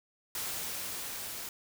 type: noise with level ramp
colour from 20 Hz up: white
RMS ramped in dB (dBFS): -36 to -41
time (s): 0.35-1.49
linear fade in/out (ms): 2
effects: none